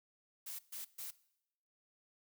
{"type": "noise bursts", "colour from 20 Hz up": "blue", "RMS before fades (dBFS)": -45, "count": 3, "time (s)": [0.46, 1.11], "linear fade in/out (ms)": 10, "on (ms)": 130, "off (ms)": 130, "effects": ["noise-tail reverb RT60 0.8 s tail -20 dB re dry"]}